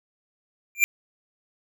square tone with exponential growth, 2375 Hz, D7, 19 cents sharp, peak -11 dBFS, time 0.75-0.84 s, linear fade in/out 0 ms, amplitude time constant 19 ms, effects none

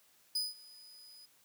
40% pulse tone with ADSR envelope, 4978 Hz, D#8, in tune, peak -29 dBFS, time 0.35-1.26 s, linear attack 7 ms, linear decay 180 ms, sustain -23 dB, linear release 11 ms, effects white hiss -67 dBFS RMS until 1.44 s + high-pass 100 Hz 12 dB/octave

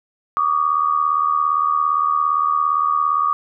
sine tone pair together, 1141 / 1218.5 Hz, C#6 / D#6, +50 / -37 cents, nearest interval minor second, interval 113 cents, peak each -18 dBFS, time 0.37-3.33 s, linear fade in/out 0 ms, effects none

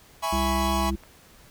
45% pulse chord, C# minor seventh, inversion first, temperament equal, 659.3 / 830.6 / 987.8 / 1108.7 Hz, E5 / G#5 / B5 / C#6, 0 / 0 / 0 / 0 cents, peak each -32 / -30 / -30 / -30 dBFS, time 0.22-0.91 s, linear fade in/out 20 ms
harmonic tone, 66.6 Hz, C2, 31 cents sharp, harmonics 1 / 3 / 5, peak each -27 / -29 / -31 dBFS, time 0.32-0.96 s, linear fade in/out 10 ms
click, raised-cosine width 0.5 ms, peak -32 dBFS, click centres 1.036 s
effects pink hiss -53 dBFS RMS until 1.5 s

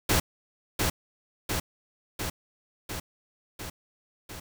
pink noise with echo, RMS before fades -23 dBFS, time 0.09-0.2 s, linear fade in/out 5 ms, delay 700 ms, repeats 6, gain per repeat -3 dB, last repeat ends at 4.4 s, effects none

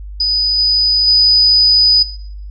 sine tone with level steps, 4978 Hz, D#8, in tune, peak -11 / -9 / -6 dBFS, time 0.2-2.03 s, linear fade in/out 5 ms, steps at 0.58 / 1.07 s, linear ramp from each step 10 ms, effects noise-tail reverb RT60 0.7 s tail -18 dB re dry + added 50 Hz sine -26 dBFS peak until 2.5 s

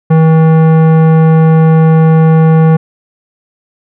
sine tone with tanh clipping, 160.3 Hz, E3, 48 cents flat, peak -5 dBFS, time 0.1-2.77 s, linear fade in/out 10 ms, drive 16 dB, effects none

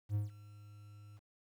triangle tone with ADSR envelope, 103.83 Hz, G#2, in tune, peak -28 dBFS, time 0.09-1.2 s, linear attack 61 ms, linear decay 150 ms, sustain -22 dB, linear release 34 ms, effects 11-bit

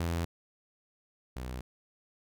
sawtooth tone pair in turn, 84.4 / 62.94 Hz, E2 / B1, +41 / +33 cents, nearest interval perfect fourth, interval 508 cents, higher first, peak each -26 / -33 dBFS, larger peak first, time 0-0.25 / 1.36-1.61 s, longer neither, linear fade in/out 5 ms, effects none

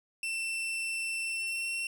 40% pulse tone with pitch glide, 2685 to 2718 Hz, E7 to F7, +31 to -48 cents, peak -31 dBFS, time 0.23-1.87 s, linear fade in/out 2 ms, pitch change +21 cents, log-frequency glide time 1.22-1.71 s, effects none

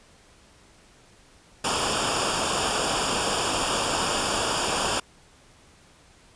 pink noise with comb filter, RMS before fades -25 dBFS, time 1.64-5 s, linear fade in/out 5 ms, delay 0.49 ms, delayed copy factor -0.8, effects pink hiss -55 dBFS RMS until 6.35 s + resampled to 22050 Hz

